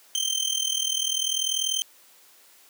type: tone with amplitude modulation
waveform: 25% pulse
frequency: 3128 Hz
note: G7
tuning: 4 cents flat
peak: -17 dBFS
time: 0.15-1.82 s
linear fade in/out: 0 ms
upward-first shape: sine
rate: 40.3 Hz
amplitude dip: 80%
effects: white hiss -55 dBFS RMS until 2.69 s + high-pass 300 Hz 12 dB/octave